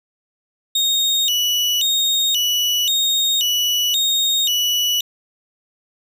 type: tone with vibrato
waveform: 35% pulse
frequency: 3309 Hz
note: G#7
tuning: 7 cents flat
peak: -14 dBFS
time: 0.75-5.01 s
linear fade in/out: 5 ms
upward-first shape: square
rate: 0.94 Hz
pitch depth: 200 cents each way
effects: none